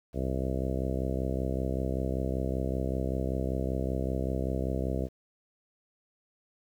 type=harmonic tone; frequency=65.2 Hz; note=C2; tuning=5 cents flat; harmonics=1 / 2 / 3 / 4 / 5 / 6 / 7 / 8 / 9 / 10; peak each=-32 / -35 / -37 / -38 / -39 / -40 / -40 / -41 / -42 / -42 dBFS; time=0.13-5.09 s; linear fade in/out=50 ms; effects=10-bit